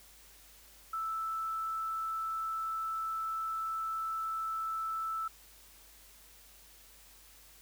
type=tone; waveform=sine; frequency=1318.5 Hz; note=E6; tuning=in tune; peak=-33 dBFS; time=0.93-5.28 s; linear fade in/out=5 ms; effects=added 50 Hz sine -63 dBFS peak until 7.61 s + white hiss -58 dBFS RMS until 7.61 s